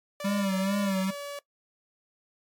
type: tone with pitch glide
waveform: sawtooth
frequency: 584 to 571.3 Hz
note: D5 to D5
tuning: -10 to -48 cents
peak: -31 dBFS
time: 0.2-1.39 s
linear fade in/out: 2 ms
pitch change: -38 cents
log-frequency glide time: 0.5-1.17 s
type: tone with vibrato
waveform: square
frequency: 196 Hz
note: G3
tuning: in tune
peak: -26 dBFS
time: 0.24-1.11 s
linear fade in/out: 10 ms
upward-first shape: sine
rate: 2.3 Hz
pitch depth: 69 cents each way
effects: noise-tail reverb RT60 0.1 s tail -19 dB re dry + MP3 96 kbps